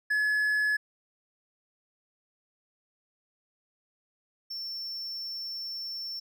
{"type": "tone pair in turn", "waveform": "triangle", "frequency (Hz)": [1704, 5410], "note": ["G#6", "E8"], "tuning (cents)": [44, 44], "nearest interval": "octave + minor sixth", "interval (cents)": 2000, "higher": "second", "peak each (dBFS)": [-22, -33], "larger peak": "first", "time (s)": [[0.1, 0.77], [4.5, 6.2]], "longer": "second", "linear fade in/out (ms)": 10, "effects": []}